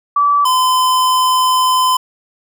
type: tone pair in turn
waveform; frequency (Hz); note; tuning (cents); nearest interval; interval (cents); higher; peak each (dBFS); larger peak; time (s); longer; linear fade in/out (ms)
sine / square; 1154 / 1021.3; D6 / C6; -31 / -42; major second; 211; first; -9 / -11; first; 0.16-0.45 / 0.45-1.97; second; 5
effects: none